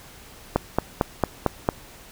click train, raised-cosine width 1 ms, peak -4 dBFS, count 6, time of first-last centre 0.56-1.689 s, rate 4.43 Hz, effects pink hiss -46 dBFS RMS until 2.11 s

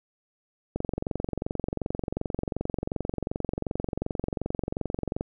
click train, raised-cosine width 2 ms, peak -15 dBFS, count 102, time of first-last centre 0.76-5.209 s, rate 22.7 Hz, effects none

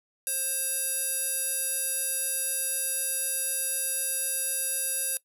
square tone with band-pass filter, 532 Hz, C5, 29 cents sharp, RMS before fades -29 dBFS, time 0.27-5.17 s, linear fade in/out 0 ms, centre 11000 Hz, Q 4.7, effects noise-tail reverb RT60 0.1 s tail -20 dB re dry

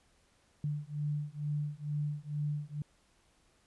sine beating tone pair, 146.83 / 149.03 Hz, D3 / D3, 0 / +26 cents, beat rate 2.2 Hz, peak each -36 / -36 dBFS, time 0.64-2.82 s, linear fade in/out 2 ms, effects pink hiss -69 dBFS RMS until 3.66 s + resampled to 24000 Hz

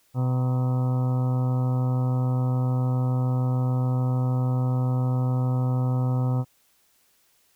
harmonic tone with a mistuned harmonic, 126.8 Hz, B2, 46 cents sharp, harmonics 1 / 2 / 3 / 4 / 5 / 6 / 7 / 8 / 9 / 10, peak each -21 / -31 / -43 / -37 / -44 / -40 / -43 / -46 / -49 / -44 dBFS, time 0.14-6.45 s, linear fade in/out 50 ms, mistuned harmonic 7, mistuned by +76 cents, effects white hiss -64 dBFS RMS until 7.55 s

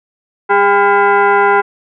sine tone with frequency modulation, 198.1 Hz, G3, 18 cents sharp, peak -7 dBFS, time 0.49-1.62 s, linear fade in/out 20 ms, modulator 603 Hz, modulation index 2.3, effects none

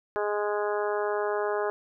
harmonic tone, 207.7 Hz, G#3, in tune, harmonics 2 / 3 / 4 / 5 / 6 / 7 / 8, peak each -28 / -32 / -34 / -36 / -38 / -39 / -40 dBFS, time 0.16-1.7 s, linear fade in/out 0 ms, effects none

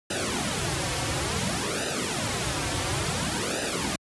pink noise with flanger, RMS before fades -28 dBFS, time 0.1-3.96 s, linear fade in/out 5 ms, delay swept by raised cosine 0.9 to 4.9 ms, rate 0.57 Hz, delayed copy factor -0.85, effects high-pass 60 Hz 12 dB/octave + resampled to 24000 Hz

